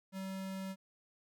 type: tone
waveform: square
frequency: 191.3 Hz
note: G3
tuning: 42 cents flat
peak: -40 dBFS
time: 0.12-0.76 s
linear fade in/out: 50 ms
effects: none